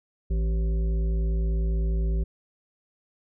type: harmonic tone with a mistuned harmonic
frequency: 55 Hz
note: A1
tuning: in tune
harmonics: 1 / 3 / 5 / 7 / 9 / 10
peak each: -22 / -33 / -48 / -39 / -53 / -50 dBFS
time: 0.3-2.24 s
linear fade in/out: 10 ms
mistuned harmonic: 5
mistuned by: -23 cents
effects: none